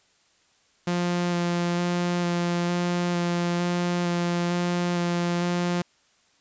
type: tone with vibrato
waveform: sawtooth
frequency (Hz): 174.61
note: F3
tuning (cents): 0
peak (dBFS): -19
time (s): 0.87-5.82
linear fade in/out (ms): 5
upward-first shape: square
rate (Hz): 1.1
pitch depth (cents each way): 10
effects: white hiss -63 dBFS RMS until 6.4 s + resampled to 16000 Hz